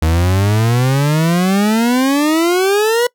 40% pulse exponential sweep, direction up, 77.78 to 493.9 Hz, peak -10 dBFS, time 0.02-3.07 s, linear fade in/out 5 ms, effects noise-tail reverb RT60 0.1 s tail -23 dB re dry

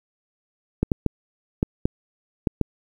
clicks, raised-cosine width 3 ms, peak -6 dBFS, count 7, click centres 0.83 / 0.918 / 1.063 / 1.629 / 1.855 / 2.472 / 2.613 s, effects 8-bit

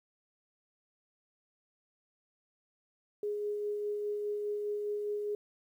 sine tone with tremolo, 415.3 Hz, G#4, in tune, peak -31 dBFS, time 3.23-5.35 s, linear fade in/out 2 ms, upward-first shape sine, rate 4.9 Hz, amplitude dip 25%, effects 11-bit

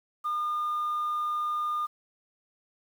sine tone, 1213 Hz, D#6, 44 cents flat, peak -25 dBFS, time 0.24-1.87 s, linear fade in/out 20 ms, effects tanh soft clip ceiling -25 dBFS + 9-bit

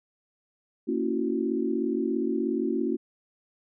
sine chord, F# dominant seventh, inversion first, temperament just, 231.2 / 277.5 / 333 / 370 Hz, A#3 / C#4 / E4 / F#4, -14 / +2 / +18 / 0 cents, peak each -30 dBFS, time 0.87-2.97 s, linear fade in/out 20 ms, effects none

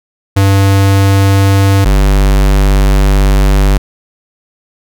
square tone pair in turn, 98 / 49 Hz, G2 / G1, 0 / 0 cents, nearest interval octave, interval 1200 cents, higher first, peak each -6 dBFS, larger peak neither, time 0.36-1.85 / 1.85-3.78 s, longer second, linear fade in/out 10 ms, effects none

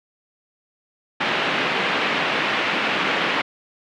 white band-pass noise, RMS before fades -22 dBFS, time 1.2-3.42 s, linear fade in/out 10 ms, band 160 to 2900 Hz, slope 24 dB/octave, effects none

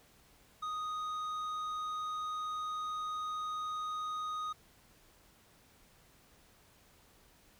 sine tone with tanh clipping, 1244.5 Hz, D#6, in tune, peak -37 dBFS, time 0.62-4.53 s, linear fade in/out 10 ms, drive 8 dB, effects pink hiss -64 dBFS RMS until 7.59 s

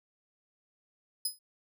15% pulse tone with exponential decay, 5040 Hz, D#8, 21 cents sharp, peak -21 dBFS, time 1.25-1.39 s, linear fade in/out 5 ms, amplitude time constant 29 ms, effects none

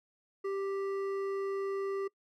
sine tone with hard clipping, 392.2 Hz, G4, 1 cent sharp, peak -34 dBFS, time 0.44-2.08 s, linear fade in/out 10 ms, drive 9 dB, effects noise-tail reverb RT60 0.1 s tail -22 dB re dry

